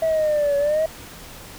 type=linear two-way sweep; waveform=sine; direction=down then up; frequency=652 to 563 to 644 Hz; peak=-15 dBFS; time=0.02-0.86 s; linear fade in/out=5 ms; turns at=0.57 s; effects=tanh soft clip ceiling -15 dBFS + pink hiss -40 dBFS RMS until 1.58 s